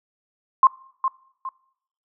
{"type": "tone with echo", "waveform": "sine", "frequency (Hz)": 1057, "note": "C6", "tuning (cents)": 17, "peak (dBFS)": -9, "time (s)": [0.63, 0.67], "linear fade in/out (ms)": 2, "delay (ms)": 410, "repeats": 2, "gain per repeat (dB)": -9, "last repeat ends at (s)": 1.49, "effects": ["noise-tail reverb RT60 0.7 s tail -23 dB re dry"]}